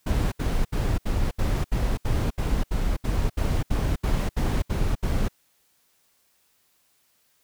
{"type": "noise bursts", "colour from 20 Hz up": "brown", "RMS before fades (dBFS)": -23, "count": 16, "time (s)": [0.06, 5.285], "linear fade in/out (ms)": 10, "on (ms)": 260, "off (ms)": 71, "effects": ["white hiss -66 dBFS RMS until 7.43 s"]}